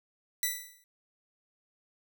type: tone with exponential decay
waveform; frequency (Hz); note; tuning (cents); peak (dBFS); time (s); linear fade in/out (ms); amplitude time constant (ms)
5% pulse; 1975.5; B6; 0; -15; 0.43-0.84; 1; 88
effects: none